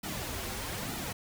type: noise with flanger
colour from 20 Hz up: pink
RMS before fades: -37 dBFS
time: 0.03-1.13 s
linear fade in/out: 10 ms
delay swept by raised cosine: 1.8 to 7 ms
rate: 1.1 Hz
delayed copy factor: -0.8
effects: none